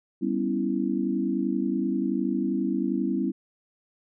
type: chord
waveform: sine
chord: C# half-diminished seventh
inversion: second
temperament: equal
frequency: 196 / 246.9 / 277.2 / 329.6 Hz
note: G3 / B3 / C#4 / E4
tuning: 0 / 0 / 0 / 0 cents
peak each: -29 dBFS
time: 0.21-3.32 s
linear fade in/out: 20 ms
effects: none